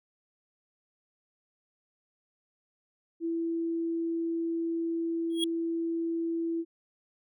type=tone; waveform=sine; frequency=332.3 Hz; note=E4; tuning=14 cents sharp; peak=-28 dBFS; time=3.2-6.65 s; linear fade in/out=50 ms
type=tone with exponential growth; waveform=square; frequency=3300 Hz; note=G#7; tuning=12 cents flat; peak=-24 dBFS; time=5.3-5.44 s; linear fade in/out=2 ms; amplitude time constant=29 ms
effects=none